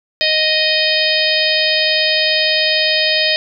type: harmonic tone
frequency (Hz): 622.3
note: D#5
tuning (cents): 0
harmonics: 1 / 3 / 4 / 5 / 6 / 7 / 8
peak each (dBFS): -20 / -20 / -20 / -20 / -20 / -20 / -20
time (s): 0.21-3.36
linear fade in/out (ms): 0
effects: none